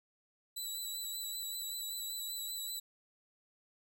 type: tone with vibrato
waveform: 15% pulse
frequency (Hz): 3951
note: B7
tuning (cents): 0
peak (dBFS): -32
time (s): 0.56-2.8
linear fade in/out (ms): 10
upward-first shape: sine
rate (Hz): 5.2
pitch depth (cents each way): 24
effects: none